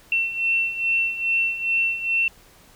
sine beating tone pair, 2700 / 2702.4 Hz, E7 / E7, +41 / +42 cents, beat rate 2.4 Hz, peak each -26 / -21 dBFS, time 0.12-2.28 s, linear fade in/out 2 ms, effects pink hiss -52 dBFS RMS until 2.75 s

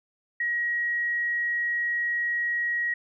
sine tone, 1900 Hz, A#6, 33 cents sharp, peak -24 dBFS, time 0.4-2.94 s, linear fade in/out 5 ms, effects none

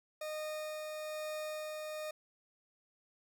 40% pulse tone with tremolo, 615 Hz, D#5, 20 cents flat, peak -37 dBFS, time 0.21-2.11 s, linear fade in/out 5 ms, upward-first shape sine, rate 1.1 Hz, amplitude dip 25%, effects none

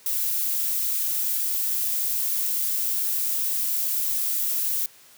violet noise, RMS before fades -25 dBFS, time 0.06-4.86 s, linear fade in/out 2 ms, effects white hiss -52 dBFS RMS until 5.17 s + high-pass 100 Hz 12 dB/octave

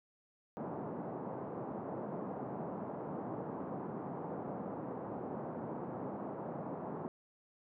pink band-pass noise, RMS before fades -42 dBFS, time 0.57-7.08 s, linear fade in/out 0 ms, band 150 to 970 Hz, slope 24 dB/octave, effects none

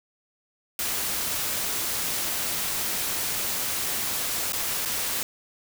white noise with dropouts, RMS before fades -28 dBFS, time 0.79-5.23 s, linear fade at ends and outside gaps 1 ms, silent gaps 4.522-4.532 / 4.851-4.857 s, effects none

